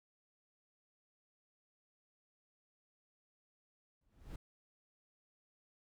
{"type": "noise with exponential growth", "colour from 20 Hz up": "brown", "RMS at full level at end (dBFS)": -43, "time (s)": [4.01, 4.36], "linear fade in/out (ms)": 5, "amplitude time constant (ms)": 75, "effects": []}